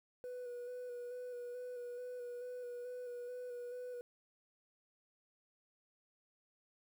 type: tone with vibrato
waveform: sine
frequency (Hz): 491.4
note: B4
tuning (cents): -9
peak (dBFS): -40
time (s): 0.24-4.01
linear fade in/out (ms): 0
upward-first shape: square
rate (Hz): 2.3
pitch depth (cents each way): 20
effects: tanh soft clip ceiling -42 dBFS + 11-bit